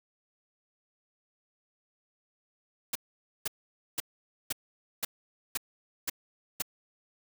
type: noise bursts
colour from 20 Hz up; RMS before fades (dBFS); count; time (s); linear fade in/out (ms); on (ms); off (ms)
white; -31; 8; 2.93-6.622; 5; 24; 500
effects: none